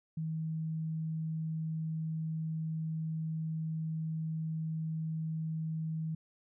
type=tone; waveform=sine; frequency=159.5 Hz; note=D#3; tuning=43 cents sharp; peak=-33 dBFS; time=0.17-6.15 s; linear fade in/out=5 ms; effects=none